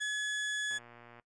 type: tone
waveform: 35% pulse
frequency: 1700 Hz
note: G#6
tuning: 40 cents sharp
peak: -30 dBFS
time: 0-0.79 s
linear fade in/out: 20 ms
type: click train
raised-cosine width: 0.5 ms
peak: -38 dBFS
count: 59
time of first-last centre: 0.71-1.197 s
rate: 119 Hz
effects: noise-tail reverb RT60 0.1 s tail -21 dB re dry + resampled to 22050 Hz